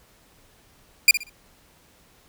sawtooth tone with echo, 2401 Hz, D7, 38 cents sharp, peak -6 dBFS, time 1.08-1.11 s, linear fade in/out 2 ms, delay 62 ms, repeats 3, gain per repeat -12 dB, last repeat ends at 1.296 s, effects pink hiss -57 dBFS RMS until 2.28 s

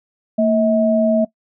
sine tone pair together, 227.3 / 641 Hz, A#3 / E5, -43 / -49 cents, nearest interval octave + tritone, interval 1794 cents, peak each -15 dBFS, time 0.38-1.25 s, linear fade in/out 10 ms, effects noise-tail reverb RT60 0.1 s tail -19 dB re dry

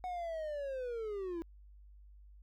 triangle linear sweep, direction down, 740 to 325.7 Hz, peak -35 dBFS, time 0.04-1.42 s, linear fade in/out 0 ms, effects added 50 Hz sine -54 dBFS peak until 2.42 s

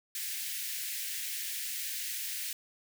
white high-pass noise, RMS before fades -37 dBFS, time 0.15-2.53 s, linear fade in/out 2 ms, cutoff 1700 Hz, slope 48 dB/octave, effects none

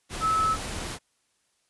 sine tone in noise, 1300 Hz, E6, 24 cents flat, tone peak -21 dBFS, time 0.2-0.57 s, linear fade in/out 50 ms, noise pink, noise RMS -34 dBFS, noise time 0.09-0.99 s, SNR +10 dB, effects white hiss -71 dBFS RMS until 1.69 s + resampled to 24000 Hz

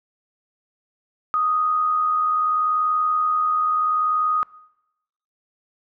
sine tone with amplitude modulation, 1244.5 Hz, D#6, in tune, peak -16 dBFS, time 1.34-4.43 s, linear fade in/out 0 ms, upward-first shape sine, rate 80.7 Hz, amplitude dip 35%, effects noise-tail reverb RT60 0.9 s tail -22 dB re dry

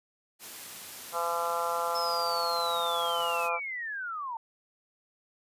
white high-pass noise, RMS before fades -43 dBFS, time 0.39-3.5 s, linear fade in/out 50 ms, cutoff 100 Hz, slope 12 dB/octave
harmonic tone, 170 Hz, F3, 46 cents flat, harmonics 3 / 4 / 5 / 6 / 7 / 8, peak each -35 / -35 / -35 / -35 / -35 / -35 dBFS, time 1.12-3.6 s, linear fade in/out 50 ms
sine linear sweep, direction down, 5250 to 880 Hz, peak -33 dBFS, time 1.95-4.37 s, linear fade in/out 2 ms
effects resampled to 32000 Hz

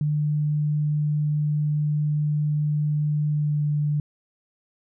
sine tone with pitch glide, 149.6 to 148.14 Hz, D3 to D3, +32 to +15 cents, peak -20 dBFS, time 0.01-4 s, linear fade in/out 2 ms, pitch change -17 cents, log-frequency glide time 3.3-3.64 s, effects none

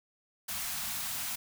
white band-stop noise, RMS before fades -36 dBFS, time 0.48-1.36 s, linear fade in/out 10 ms, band 270 to 660 Hz, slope 48 dB/octave, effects none

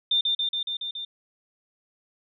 sine tone with echo, 3595 Hz, A7, 36 cents sharp, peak -19 dBFS, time 0.11-0.21 s, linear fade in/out 5 ms, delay 140 ms, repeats 6, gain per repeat -2 dB, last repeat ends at 1.05 s, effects none

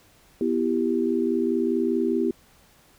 sine chord, E minor, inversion second, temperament equal with one note detuned, 246.9 / 331.7 / 392 Hz, B3 / E4 / G4, 0 / +11 / 0 cents, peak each -25 dBFS, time 0.41-2.31 s, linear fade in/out 2 ms, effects pink hiss -57 dBFS RMS until 2.98 s

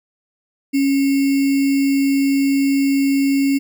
sine tone with sample-and-hold, 275.5 Hz, C#4, 11 cents flat, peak -13 dBFS, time 0.73-3.59 s, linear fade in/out 20 ms, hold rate 2450 Hz, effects none

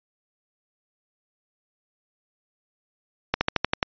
slowing click train, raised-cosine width 0.3 ms, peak -4 dBFS, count 7, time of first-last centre 3.34-3.828 s, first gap 70 ms, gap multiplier 1.06, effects resampled to 11025 Hz

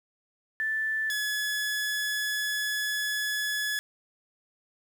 sine / sawtooth tone pair in turn, 1760 / 1702 Hz, A6 / G#6, 0 / +42 cents, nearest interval minor second, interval 58 cents, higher first, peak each -26 / -24 dBFS, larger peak second, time 0.6-1.1 / 1.1-3.79 s, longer second, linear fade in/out 0 ms, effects 9-bit

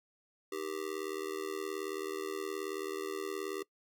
square tone with amplitude modulation, 392 Hz, G4, in tune, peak -33 dBFS, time 0.52-3.63 s, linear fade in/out 5 ms, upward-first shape sine, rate 78.8 Hz, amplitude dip 95%, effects noise-tail reverb RT60 0.1 s tail -21 dB re dry

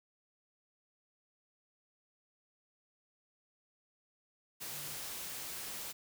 sine tone in noise, 146.83 Hz, D3, in tune, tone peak -54 dBFS, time 4.71-4.96 s, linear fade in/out 20 ms, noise white, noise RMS -43 dBFS, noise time 4.6-5.93 s, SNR -14 dB, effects none

